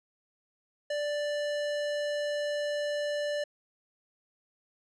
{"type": "tone", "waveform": "square", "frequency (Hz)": 587.3, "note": "D5", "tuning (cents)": 0, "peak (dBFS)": -30, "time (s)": [0.9, 3.44], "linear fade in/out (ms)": 5, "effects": ["low-pass 6000 Hz 12 dB/octave"]}